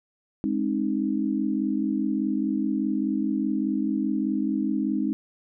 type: chord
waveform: sine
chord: Ab major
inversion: none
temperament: equal with one note detuned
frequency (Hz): 207.7 / 266.2 / 311.1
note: Ab3 / C4 / Eb4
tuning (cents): 0 / +30 / 0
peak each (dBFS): -27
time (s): 0.44-5.13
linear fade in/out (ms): 0
effects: none